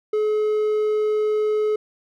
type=tone; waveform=triangle; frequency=426.6 Hz; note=G#4; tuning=46 cents sharp; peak=-16 dBFS; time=0.13-1.76 s; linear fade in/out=5 ms; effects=none